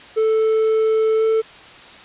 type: tone with pitch glide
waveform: triangle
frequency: 440 to 443.3 Hz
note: A4 to A4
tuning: 0 to +13 cents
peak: -12 dBFS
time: 0.16-1.42 s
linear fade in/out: 20 ms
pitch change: +13 cents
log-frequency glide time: 1.17-1.24 s
effects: white hiss -41 dBFS RMS until 2.04 s + resampled to 8000 Hz